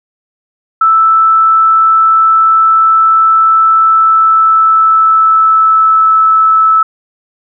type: tone with pitch glide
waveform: sine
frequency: 1318.5 to 1307.9 Hz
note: E6 to E6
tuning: 0 to -14 cents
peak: -4 dBFS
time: 0.81-6.83 s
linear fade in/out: 5 ms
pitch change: -14 cents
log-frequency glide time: 3.82-6.14 s
effects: none